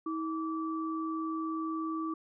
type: tone pair together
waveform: sine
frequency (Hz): 321 / 1158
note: E4 / D6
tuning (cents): -46 / -25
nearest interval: octave + minor seventh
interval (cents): 2221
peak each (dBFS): -33 / -37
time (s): 0.06-2.14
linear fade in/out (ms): 5
effects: none